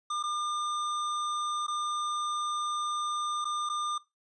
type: tone with dropouts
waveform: square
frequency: 1204 Hz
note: D6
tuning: 43 cents sharp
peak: -31 dBFS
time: 0.1-3.98 s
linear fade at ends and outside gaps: 5 ms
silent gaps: 0.228-0.236 / 1.667-1.68 / 3.445-3.452 / 3.691-3.697 s
effects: noise-tail reverb RT60 0.2 s tail -17 dB re dry + resampled to 22050 Hz